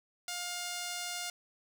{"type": "tone", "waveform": "5% pulse", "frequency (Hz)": 708, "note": "F5", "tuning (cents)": 23, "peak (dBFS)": -25, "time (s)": [0.28, 1.3], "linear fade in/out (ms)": 2, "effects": []}